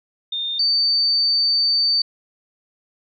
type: tone pair in turn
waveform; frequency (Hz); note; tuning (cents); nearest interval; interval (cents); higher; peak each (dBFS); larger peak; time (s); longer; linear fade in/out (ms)
sine; 3635 / 4580; A#7 / D8; -44 / -44; major third; 400; second; -22 / -15; second; 0.32-0.59 / 0.59-2.02; second; 5
effects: none